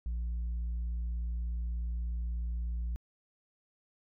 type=tone; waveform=sine; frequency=58.3 Hz; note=A#1; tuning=1 cent sharp; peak=-29 dBFS; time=0.06-2.96 s; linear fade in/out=0 ms; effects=tanh soft clip ceiling -31 dBFS